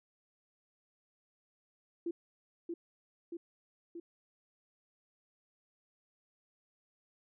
sine tone with echo, 340 Hz, F4, 46 cents flat, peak -33 dBFS, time 2.06-2.11 s, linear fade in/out 5 ms, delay 630 ms, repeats 3, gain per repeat -3 dB, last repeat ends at 4 s, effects none

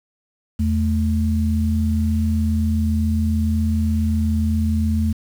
sine tone pair together, 82 / 218.7 Hz, E2 / A3, -9 / -10 cents, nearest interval octave + perfect fourth, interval 1699 cents, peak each -18 / -20 dBFS, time 0.59-5.13 s, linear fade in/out 10 ms, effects 7-bit

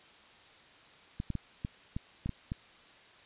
clicks, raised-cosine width 5 ms, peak -22 dBFS, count 8, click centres 1.201 / 1.303 / 1.353 / 1.649 / 1.965 / 2.26 / 2.293 / 2.519 s, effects white hiss -57 dBFS RMS until 3.25 s + resampled to 8000 Hz

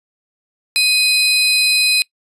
35% pulse tone pair together, 2500 / 4059 Hz, D#7 / B7, +8 / +47 cents, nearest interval minor sixth, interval 839 cents, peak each -13 dBFS, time 0.76-2.02 s, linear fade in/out 0 ms, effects noise-tail reverb RT60 0.1 s tail -23 dB re dry + resampled to 32000 Hz

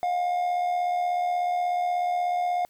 triangle tone with amplitude modulation, 713 Hz, F5, 36 cents sharp, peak -19 dBFS, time 0.03-2.65 s, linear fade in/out 0 ms, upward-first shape sine, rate 76.5 Hz, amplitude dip 45%, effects white hiss -64 dBFS RMS until 2.69 s

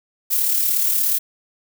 violet noise with amplitude modulation, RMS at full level -17 dBFS, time 0.3-1.19 s, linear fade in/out 20 ms, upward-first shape sine, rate 36.8 Hz, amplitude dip 40%, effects none

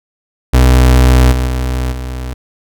35% pulse tone with level steps, 63 Hz, B1, 35 cents sharp, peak -3 / -10 / -12 / -18 dBFS, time 0.53-2.34 s, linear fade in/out 10 ms, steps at 1.31 / 1.46 / 1.91 s, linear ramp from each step 20 ms, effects none

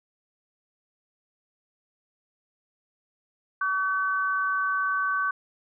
sine tone pair together, 1141 / 1523.1 Hz, C#6 / F#6, +50 / +50 cents, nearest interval perfect fourth, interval 500 cents, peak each -26 dBFS, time 3.61-5.31 s, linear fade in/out 5 ms, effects none

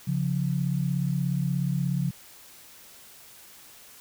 sine tone pair together, 138.59 / 175.35 Hz, C#3 / F3, 0 / +7 cents, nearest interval major third, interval 407 cents, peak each -26 / -27 dBFS, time 0.07-2.11 s, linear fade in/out 10 ms, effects white hiss -50 dBFS RMS until 4 s

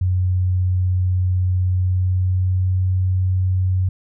sine tone with pitch glide, 91.6 to 92.77 Hz, F#2 to F#2, -17 to +5 cents, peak -15 dBFS, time 0.01-3.89 s, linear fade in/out 5 ms, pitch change +22 cents, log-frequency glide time 1.65-2.85 s, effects none

